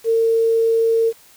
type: tone with quantisation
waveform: sine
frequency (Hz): 454.4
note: A#4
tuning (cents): -44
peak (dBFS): -13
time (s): 0.04-1.13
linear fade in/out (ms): 50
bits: 7
effects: white hiss -49 dBFS RMS until 1.36 s